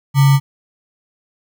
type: tone with sample-and-hold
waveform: sine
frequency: 138.5 Hz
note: C#3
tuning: 1 cent flat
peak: -7 dBFS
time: 0.14-0.4 s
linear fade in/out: 50 ms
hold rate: 1050 Hz
effects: none